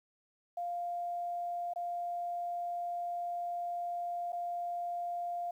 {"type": "tone with dropouts", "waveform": "sine", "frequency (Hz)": 698.5, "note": "F5", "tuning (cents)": 0, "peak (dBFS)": -34, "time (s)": [0.57, 5.51], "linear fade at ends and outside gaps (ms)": 5, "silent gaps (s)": [[1.736, 1.759], [4.322, 4.329]], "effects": ["11-bit"]}